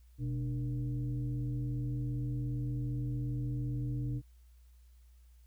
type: tone with frequency modulation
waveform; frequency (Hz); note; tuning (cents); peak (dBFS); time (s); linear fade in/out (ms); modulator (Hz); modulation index
sine; 124.2; B2; +10; -32; 0.18-4.22; 50; 171; 0.71
effects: added 60 Hz sine -56 dBFS peak until 5.46 s + white hiss -74 dBFS RMS until 5.46 s